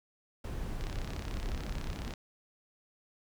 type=noise; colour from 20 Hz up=brown; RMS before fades=-37 dBFS; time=0.44-2.14 s; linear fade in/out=5 ms
type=click train; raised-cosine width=0.2 ms; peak=-26 dBFS; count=46; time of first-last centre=0.81-2.137 s; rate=33.9 Hz
effects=none